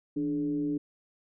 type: tone with frequency modulation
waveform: sine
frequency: 293.7 Hz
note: D4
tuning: in tune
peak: -27 dBFS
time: 0.16-0.78 s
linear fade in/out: 10 ms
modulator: 133 Hz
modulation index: 0.49
effects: none